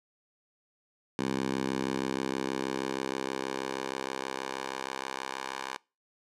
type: tone with high-pass filter sweep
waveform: 10% pulse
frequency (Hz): 66.3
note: C2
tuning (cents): +23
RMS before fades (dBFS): -34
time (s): 1.19-5.77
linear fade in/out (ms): 0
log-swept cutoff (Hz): 210 to 860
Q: 1.1
effects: noise-tail reverb RT60 0.3 s tail -25 dB re dry + low-pass 8000 Hz 12 dB/octave